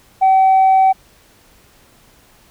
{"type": "tone", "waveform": "sine", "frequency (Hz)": 764, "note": "G5", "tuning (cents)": -45, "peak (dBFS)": -6, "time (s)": [0.21, 0.93], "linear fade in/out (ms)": 20, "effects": ["tanh soft clip ceiling -6 dBFS", "pink hiss -50 dBFS RMS until 2.5 s"]}